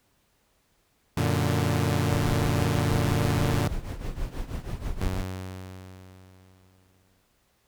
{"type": "chord", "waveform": "sawtooth", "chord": "Gb augmented", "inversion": "none", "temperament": "equal", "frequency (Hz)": [92.5, 116.54, 146.83], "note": ["Gb2", "Bb2", "D3"], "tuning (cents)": [0, 0, 0], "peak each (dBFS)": -23, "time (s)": [1.17, 3.68], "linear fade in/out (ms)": 5}
{"type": "noise with tremolo", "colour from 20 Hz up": "brown", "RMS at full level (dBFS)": -29, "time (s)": [2.09, 5.25], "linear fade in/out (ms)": 50, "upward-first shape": "triangle", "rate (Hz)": 6.2, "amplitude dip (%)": 80}
{"type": "tone with exponential decay", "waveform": "sawtooth", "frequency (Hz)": 93.3, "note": "F#2", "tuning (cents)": 15, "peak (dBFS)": -23, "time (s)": [5.01, 7.22], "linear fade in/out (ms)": 5, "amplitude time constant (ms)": 480}
{"effects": ["pink hiss -68 dBFS RMS until 7.67 s"]}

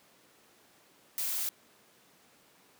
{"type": "noise", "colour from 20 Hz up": "blue", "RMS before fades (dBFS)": -33, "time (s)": [1.18, 1.49], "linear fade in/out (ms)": 0, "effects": ["pink hiss -62 dBFS RMS until 2.79 s", "high-pass 200 Hz 12 dB/octave"]}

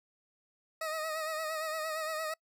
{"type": "tone with vibrato", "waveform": "20% pulse", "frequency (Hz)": 630, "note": "D#5", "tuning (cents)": 21, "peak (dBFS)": -29, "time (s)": [0.81, 2.34], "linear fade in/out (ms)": 5, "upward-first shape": "sine", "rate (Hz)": 8.7, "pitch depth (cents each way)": 46, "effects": ["noise-tail reverb RT60 0.1 s tail -26 dB re dry"]}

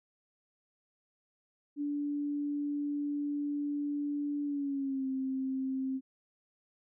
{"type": "tone with pitch glide", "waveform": "sine", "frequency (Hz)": [290, 264.4], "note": ["D4", "C4"], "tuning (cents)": [-22, 18], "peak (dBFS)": -31, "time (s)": [1.76, 6.01], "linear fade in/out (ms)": 50, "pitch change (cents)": -160, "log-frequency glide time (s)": [4.44, 5.07], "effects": []}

